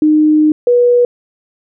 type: tone pair in turn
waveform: sine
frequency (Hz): 306.2 / 486.1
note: D#4 / B4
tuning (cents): -28 / -28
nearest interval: minor sixth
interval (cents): 800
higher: second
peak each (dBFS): -6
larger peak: neither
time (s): 0.02-0.52 / 0.67-1.05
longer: first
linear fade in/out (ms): 2
effects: none